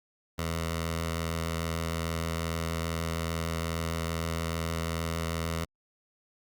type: tone with notch filter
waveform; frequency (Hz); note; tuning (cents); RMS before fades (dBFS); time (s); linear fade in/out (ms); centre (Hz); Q
10% pulse; 82.41; E2; 0; -32; 0.38-5.65; 10; 310; 1
effects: Opus 48 kbps